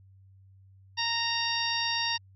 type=harmonic tone; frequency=928 Hz; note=A#5; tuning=8 cents flat; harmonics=1 / 2 / 3 / 4 / 5 / 6; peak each=-34 / -34 / -34 / -34 / -34 / -34 dBFS; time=0.97-2.18 s; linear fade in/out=20 ms; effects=added 96 Hz sine -53 dBFS peak until 2.35 s